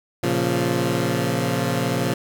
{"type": "chord", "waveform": "15% pulse", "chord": "Bb minor", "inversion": "none", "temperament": "equal with one note detuned", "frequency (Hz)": [116.54, 137.24, 174.61], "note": ["Bb2", "Db3", "F3"], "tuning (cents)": [0, -17, 0], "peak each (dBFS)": -18, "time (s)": [0.23, 2.14], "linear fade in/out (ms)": 5, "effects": []}